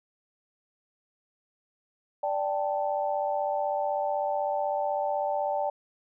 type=chord; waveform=sine; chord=D suspended fourth; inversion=none; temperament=equal; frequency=587.3 / 784 / 880 Hz; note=D5 / G5 / A5; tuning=0 / 0 / 0 cents; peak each=-29 / -30 / -32 dBFS; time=2.23-5.7 s; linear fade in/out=5 ms; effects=none